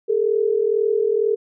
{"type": "tone pair together", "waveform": "sine", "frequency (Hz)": [411.8, 453.9], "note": ["G#4", "A#4"], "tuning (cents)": [-15, -46], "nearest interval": "major second", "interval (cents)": 169, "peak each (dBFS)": -19, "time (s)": [0.08, 1.36], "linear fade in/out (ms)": 20, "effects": []}